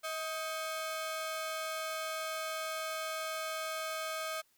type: ring-modulated tone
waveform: sawtooth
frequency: 947 Hz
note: A#5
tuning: 27 cents sharp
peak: -29 dBFS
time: 0.03-4.42 s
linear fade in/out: 20 ms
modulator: 310 Hz
effects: white hiss -71 dBFS RMS until 4.57 s